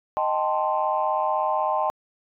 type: chord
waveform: sine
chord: A half-diminished seventh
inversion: second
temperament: equal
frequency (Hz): 622.3 / 784 / 880 / 1046.5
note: Eb5 / G5 / A5 / C6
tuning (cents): 0 / 0 / 0 / 0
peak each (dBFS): -26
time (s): 0.17-1.9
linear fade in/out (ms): 0
effects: tanh soft clip ceiling -11 dBFS